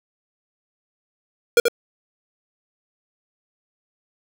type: tone with echo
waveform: square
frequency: 474.8 Hz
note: A#4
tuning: 32 cents sharp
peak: -11 dBFS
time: 1.57-1.6 s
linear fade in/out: 2 ms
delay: 83 ms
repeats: 1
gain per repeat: -4 dB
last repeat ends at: 1.683 s
effects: none